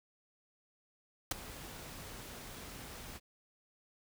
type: noise with ADSR envelope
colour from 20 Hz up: pink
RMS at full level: -28 dBFS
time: 1.31-3.2 s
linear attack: 4 ms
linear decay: 13 ms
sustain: -20 dB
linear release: 39 ms
effects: none